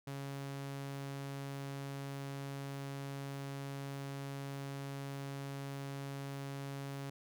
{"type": "tone", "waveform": "sawtooth", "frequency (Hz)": 138.59, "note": "C#3", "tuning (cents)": 0, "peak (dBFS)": -37, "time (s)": [0.07, 7.1], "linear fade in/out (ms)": 5, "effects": []}